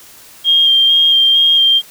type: tone with vibrato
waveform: sine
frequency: 3207 Hz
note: G7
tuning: 39 cents sharp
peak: -7 dBFS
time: 0.44-1.82 s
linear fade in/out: 50 ms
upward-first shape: square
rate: 2.2 Hz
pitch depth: 14 cents each way
effects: white hiss -40 dBFS RMS until 1.9 s